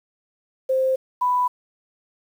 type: tone pair in turn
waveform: sine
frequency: 524 / 991.8 Hz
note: C5 / B5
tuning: +2 / +7 cents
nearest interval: major seventh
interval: 1105 cents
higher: second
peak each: -17 dBFS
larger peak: neither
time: 0.69-0.96 / 1.21-1.48 s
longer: neither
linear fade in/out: 10 ms
effects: 8-bit